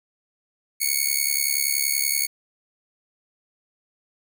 5% pulse tone with amplitude modulation, 2217 Hz, C#7, in tune, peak -7 dBFS, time 0.8-2.27 s, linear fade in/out 20 ms, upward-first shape sine, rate 70.5 Hz, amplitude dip 80%, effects none

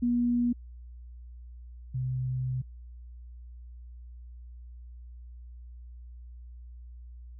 sine tone pair in turn, 241 / 128.33 Hz, B3 / C3, -42 / -33 cents, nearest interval major seventh, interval 1091 cents, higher first, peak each -23 / -28 dBFS, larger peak first, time 0.02-0.53 / 1.94-2.62 s, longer second, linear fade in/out 10 ms, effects added 60 Hz sine -43 dBFS peak until 7.39 s

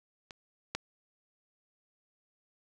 clicks, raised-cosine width 0.2 ms, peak -27 / -15 dBFS, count 2, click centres 0.308 / 0.75 s, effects none

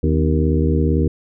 harmonic tone with a mistuned harmonic, 77.78 Hz, D#2, in tune, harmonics 1 / 2 / 3 / 4 / 5 / 6, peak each -17 / -20 / -22 / -23 / -24 / -25 dBFS, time 0.03-1.08 s, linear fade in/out 5 ms, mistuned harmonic 3, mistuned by +100 cents, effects none

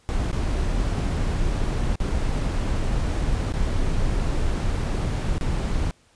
brown noise with dropouts, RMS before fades -23 dBFS, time 0.09-5.91 s, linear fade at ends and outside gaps 0 ms, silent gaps 0.315-0.328 / 1.956-2.002 / 3.523-3.538 / 5.381-5.411 s, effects pink hiss -59 dBFS RMS until 6.15 s + resampled to 22050 Hz

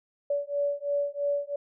sine beating tone pair, 571 / 574 Hz, D5 / D5, -49 / -40 cents, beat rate 3 Hz, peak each -29 dBFS, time 0.3-1.56 s, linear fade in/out 5 ms, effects none

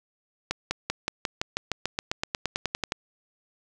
accelerating click train, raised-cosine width 0.2 ms, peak -9 dBFS, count 19, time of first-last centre 0.51-2.921 s, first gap 200 ms, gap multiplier 0.95, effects none

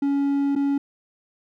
triangle tone with dropouts, 280.4 Hz, C#4, 20 cents sharp, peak -17 dBFS, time 0.02-0.78 s, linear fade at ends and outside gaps 5 ms, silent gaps 0.553-0.56 s, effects none

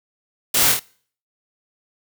white noise with echo, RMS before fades -18 dBFS, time 0.54-0.72 s, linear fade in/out 5 ms, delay 25 ms, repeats 3, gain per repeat -3 dB, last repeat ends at 0.795 s, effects noise-tail reverb RT60 0.5 s tail -24 dB re dry

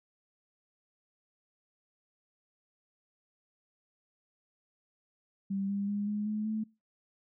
sine tone with pitch steps, 196 / 200.1 / 204.3 / 208.6 / 213 / 217.5 Hz, G3 / G3 / G#3 / G#3 / G#3 / A3, 0 / +36 / -28 / +8 / +44 / -20 cents, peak -30 dBFS, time 5.5-6.64 s, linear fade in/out 10 ms, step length 190 ms, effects noise-tail reverb RT60 0.3 s tail -26 dB re dry

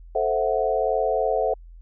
sine chord, F# half-diminished seventh, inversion first, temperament equal, 440 / 523.3 / 659.3 / 740 Hz, A4 / C5 / E5 / F#5, 0 / 0 / 0 / 0 cents, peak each -25 / -25 / -25 / -26 dBFS, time 0.15-1.54 s, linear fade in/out 5 ms, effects added 42 Hz sine -41 dBFS peak until 1.81 s

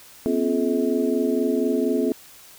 sine tone cluster, 244.5 / 268.7 / 348.5 / 428.1 / 641 Hz, B3 / C4 / F4 / A4 / E5, -17 / +46 / -4 / -47 / -49 cents, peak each -25 / -24 / -26 / -24 / -32 dBFS, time 0.26-2.12 s, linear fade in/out 0 ms, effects white hiss -47 dBFS RMS until 2.58 s

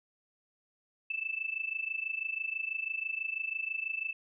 sine tone with amplitude modulation, 2637 Hz, E7, in tune, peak -29 dBFS, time 1.1-4.13 s, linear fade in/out 5 ms, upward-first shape sine, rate 26.1 Hz, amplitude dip 85%, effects none

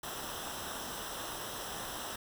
pink noise with comb filter, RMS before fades -41 dBFS, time 0.03-2.16 s, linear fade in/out 5 ms, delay 0.44 ms, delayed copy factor -0.7, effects none

